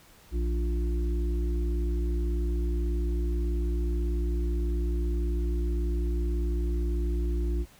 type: harmonic tone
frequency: 58.27 Hz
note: A#1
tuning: in tune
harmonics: 1 / 3 / 5 / 6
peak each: -25 / -41 / -40 / -37 dBFS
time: 0.31-7.66 s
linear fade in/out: 50 ms
effects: pink hiss -56 dBFS RMS until 7.79 s